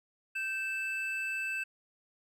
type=tone pair together; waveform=triangle; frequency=1553.5 / 2637 Hz; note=G6 / E7; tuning=-16 / 0 cents; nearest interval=major sixth; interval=916 cents; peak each=-36 / -32 dBFS; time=0.35-1.64 s; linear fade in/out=10 ms; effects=none